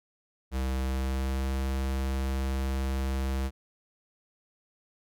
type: tone with pitch glide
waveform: square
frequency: 65.41 to 66.51 Hz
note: C2 to C2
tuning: 0 to +29 cents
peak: -28 dBFS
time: 0.51-3.51 s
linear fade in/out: 50 ms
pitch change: +29 cents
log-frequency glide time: 0.72-1.48 s
effects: none